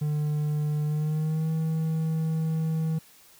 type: tone with pitch glide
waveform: triangle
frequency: 150 to 159.84 Hz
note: D3 to D#3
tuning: +37 to +47 cents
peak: -22 dBFS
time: 0.01-2.99 s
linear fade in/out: 10 ms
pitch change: +110 cents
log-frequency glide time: 0.85-1.5 s
effects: white hiss -55 dBFS RMS until 3.39 s